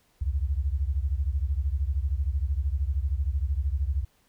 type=beating tone pair; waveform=sine; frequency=65 / 78 Hz; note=C2 / D#2; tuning=-11 / +5 cents; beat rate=13 Hz; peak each=-26 / -28 dBFS; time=0.21-4.05 s; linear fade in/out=10 ms; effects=pink hiss -66 dBFS RMS until 4.28 s